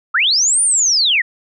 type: linear two-way sweep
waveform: sine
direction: up then down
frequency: 1174.7 to 9400 to 1763 Hz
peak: -11 dBFS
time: 0.14-1.22 s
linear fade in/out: 10 ms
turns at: 0.62 s
effects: none